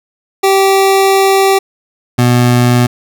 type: tone pair in turn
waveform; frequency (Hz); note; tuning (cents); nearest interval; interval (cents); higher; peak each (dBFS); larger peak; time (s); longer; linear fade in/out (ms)
25% pulse; 388.4 / 122.34; G4 / B2; -16 / -16; octave + minor sixth; 2000; first; -3; neither; 0.43-1.59 / 2.18-2.87; first; 10
effects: none